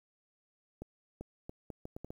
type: accelerating click train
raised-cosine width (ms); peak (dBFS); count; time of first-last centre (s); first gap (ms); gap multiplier
2; -29; 8; 0.82-2.105; 390; 0.73
effects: 10-bit